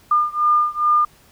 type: beating tone pair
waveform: sine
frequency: 1206 / 1208.4 Hz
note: D6 / D6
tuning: +46 / +49 cents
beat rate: 2.4 Hz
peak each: -17 / -18 dBFS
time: 0.11-1.05 s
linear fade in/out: 5 ms
effects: pink hiss -52 dBFS RMS until 1.31 s